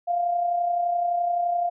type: tone with amplitude modulation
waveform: sine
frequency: 698.5 Hz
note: F5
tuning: in tune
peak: -19 dBFS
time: 0.07-1.7 s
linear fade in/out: 20 ms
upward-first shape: sine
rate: 31.7 Hz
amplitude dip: 45%
effects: none